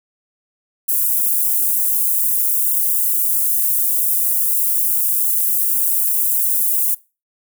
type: high-pass noise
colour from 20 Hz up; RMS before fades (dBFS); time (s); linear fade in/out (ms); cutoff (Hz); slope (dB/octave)
white; -17; 0.88-6.95; 10; 10000; 24
effects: noise-tail reverb RT60 0.3 s tail -22 dB re dry